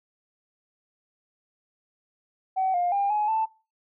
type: tone with pitch steps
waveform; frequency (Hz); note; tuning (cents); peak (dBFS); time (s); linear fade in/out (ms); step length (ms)
sine; 758 / 707 / 801 / 842 / 883; F#5 / F5 / G5 / G#5 / A5; +42 / +21 / +37 / +24 / +6; -21; 2.56-3.46; 20; 180
effects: noise-tail reverb RT60 0.3 s tail -19 dB re dry + tanh soft clip ceiling -17 dBFS